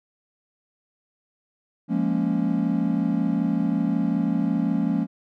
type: chord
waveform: triangle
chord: Bb minor seventh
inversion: second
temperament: equal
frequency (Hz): 174.61 / 207.7 / 233.1 / 277.2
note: F3 / Ab3 / Bb3 / Db4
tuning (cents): 0 / 0 / 0 / 0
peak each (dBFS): -24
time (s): 1.88-5.07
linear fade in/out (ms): 50
effects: none